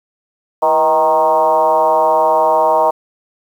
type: tone with frequency modulation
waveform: sine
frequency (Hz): 783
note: G5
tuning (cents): -2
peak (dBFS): -9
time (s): 0.62-2.91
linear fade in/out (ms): 10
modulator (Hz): 150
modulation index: 1.7
effects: 7-bit